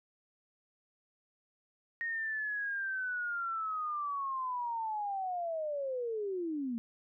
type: linear sweep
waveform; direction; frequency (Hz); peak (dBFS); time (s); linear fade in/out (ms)
sine; down; 1864.7 to 223.9; -33; 2.01-6.78; 0
effects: none